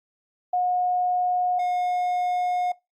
sine / triangle tone pair in turn, 723 / 719.8 Hz, F#5 / F#5, -40 / -48 cents, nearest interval unison, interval 8 cents, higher first, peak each -20 dBFS, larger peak neither, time 0.53-1.59 / 1.59-2.72 s, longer second, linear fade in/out 5 ms, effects noise-tail reverb RT60 0.2 s tail -21 dB re dry + Opus 48 kbps

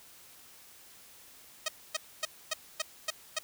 5% pulse tone bursts, 628 Hz, D#5, 16 cents sharp, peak -18 dBFS, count 7, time 1.66-3.388 s, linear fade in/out 5 ms, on 24 ms, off 260 ms, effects white hiss -55 dBFS RMS until 3.43 s

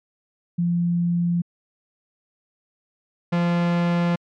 sine / 45% pulse tone pair in turn, 172.8 / 172.8 Hz, F3 / F3, -18 / -18 cents, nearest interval unison, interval 0 cents, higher neither, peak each -18 dBFS, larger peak neither, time 0.58-1.42 / 3.32-4.16 s, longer neither, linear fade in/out 10 ms, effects low-pass 3000 Hz 12 dB/octave + MP3 96 kbps

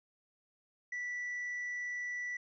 sine tone with hard clipping, 1963 Hz, B6, 11 cents flat, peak -37 dBFS, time 0.92-2.37 s, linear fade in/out 5 ms, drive 2 dB, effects resampled to 16000 Hz

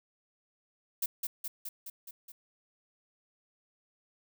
violet noise with echo, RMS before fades -31 dBFS, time 1.02-1.06 s, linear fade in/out 5 ms, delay 210 ms, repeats 6, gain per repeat -3 dB, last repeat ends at 2.32 s, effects none

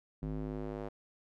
square tone with band-pass filter sweep, 51.91 Hz, G#1, in tune, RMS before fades -39 dBFS, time 0.22-0.89 s, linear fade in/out 10 ms, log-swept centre 200 to 530 Hz, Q 1.2, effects none

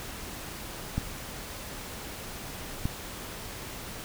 clicks, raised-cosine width 5 ms, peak -15 dBFS, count 2, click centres 0.98 / 2.855 s, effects pink hiss -40 dBFS RMS until 4.04 s

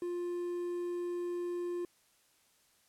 triangle tone with quantisation, 351 Hz, F4, 9 cents sharp, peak -32 dBFS, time 0.02-1.85 s, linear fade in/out 2 ms, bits 10, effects white hiss -69 dBFS RMS until 2.88 s + low-pass 12000 Hz 12 dB/octave

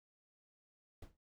brown noise with exponential decay, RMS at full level -45 dBFS, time 1.02-1.17 s, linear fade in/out 5 ms, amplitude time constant 32 ms, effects none

